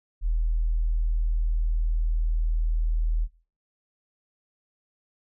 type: tone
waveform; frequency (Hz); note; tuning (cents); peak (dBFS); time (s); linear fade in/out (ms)
sine; 40.06; E1; -49; -21; 0.21-3.28; 50
effects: noise-tail reverb RT60 0.4 s tail -21 dB re dry